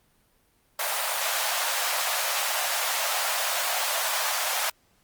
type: high-pass noise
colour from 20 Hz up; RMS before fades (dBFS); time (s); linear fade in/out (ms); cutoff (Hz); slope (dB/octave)
pink; -27; 0.79-4.7; 5; 590; 48
effects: pink hiss -65 dBFS RMS until 5.03 s + Opus 32 kbps